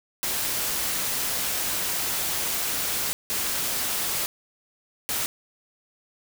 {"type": "noise bursts at uneven times", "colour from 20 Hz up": "white", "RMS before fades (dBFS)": -27, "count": 3, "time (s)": [[0.23, 3.13], [3.3, 4.26], [5.09, 5.26]], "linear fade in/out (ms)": 0, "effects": []}